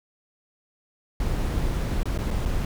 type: noise with dropouts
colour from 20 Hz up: brown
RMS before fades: -25 dBFS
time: 1.2-2.65 s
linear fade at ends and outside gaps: 2 ms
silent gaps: 2.032-2.055 / 2.178-2.187 / 2.306-2.31 / 2.454-2.458 s
effects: none